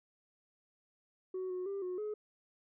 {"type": "tone with pitch steps", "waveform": "sine", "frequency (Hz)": [372.5, 365.3, 395.7, 363.9, 423.3], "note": ["F#4", "F#4", "G4", "F#4", "G#4"], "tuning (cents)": [12, -22, 16, -29, 33], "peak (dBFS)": -34, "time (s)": [1.34, 2.14], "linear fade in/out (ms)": 5, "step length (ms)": 160, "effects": ["tanh soft clip ceiling -34 dBFS"]}